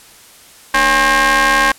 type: ring-modulated tone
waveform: sawtooth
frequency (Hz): 260.8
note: C4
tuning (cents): -5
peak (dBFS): -3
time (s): 0.74-1.72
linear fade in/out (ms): 5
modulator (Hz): 1340
effects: white hiss -42 dBFS RMS until 1.78 s + low-pass 12000 Hz 12 dB/octave